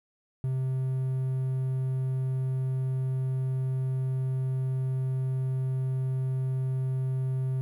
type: tone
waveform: triangle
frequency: 130.81 Hz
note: C3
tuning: in tune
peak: -24 dBFS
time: 0.44-7.61 s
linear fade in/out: 0 ms
effects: 11-bit